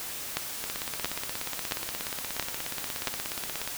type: two click trains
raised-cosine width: 0.2 ms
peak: -15 / -9 dBFS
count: 52 / 5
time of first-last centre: 0.64-3.676 / 0.37-3.073 s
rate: 16.8 / 1.48 Hz
effects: white hiss -37 dBFS RMS until 3.77 s